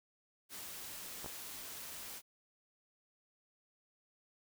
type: noise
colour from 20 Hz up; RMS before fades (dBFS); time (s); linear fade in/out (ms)
white; -47; 0.49-2.22; 50
type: clicks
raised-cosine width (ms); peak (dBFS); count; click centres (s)
1; -31; 2; 1.245 / 1.261
effects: none